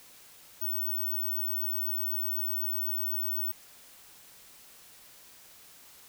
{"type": "tone", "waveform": "sine", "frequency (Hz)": 15804, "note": "B9", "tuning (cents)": 0, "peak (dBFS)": -27, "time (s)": [0.61, 3.52], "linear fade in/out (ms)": 10, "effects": ["tanh soft clip ceiling -26 dBFS", "white hiss -54 dBFS RMS until 6.08 s"]}